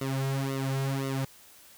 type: tone with flanger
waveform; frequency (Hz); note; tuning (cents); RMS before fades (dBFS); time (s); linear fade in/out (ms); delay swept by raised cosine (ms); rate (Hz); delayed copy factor
sawtooth; 135.2; C#3; -43; -30; 0.01-1.25; 5; 1.2 to 3.5; 1.9; -1
effects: white hiss -54 dBFS RMS until 1.77 s